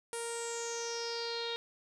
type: tone with low-pass filter sweep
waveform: sawtooth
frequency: 466.2 Hz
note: A#4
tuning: in tune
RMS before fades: -38 dBFS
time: 0.13-1.56 s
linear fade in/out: 0 ms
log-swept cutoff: 9700 to 3700 Hz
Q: 7.9
effects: none